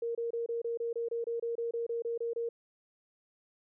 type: tone bursts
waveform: sine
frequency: 466.2 Hz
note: A#4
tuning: in tune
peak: -31 dBFS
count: 16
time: 0.02-2.49 s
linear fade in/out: 5 ms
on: 130 ms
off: 26 ms
effects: none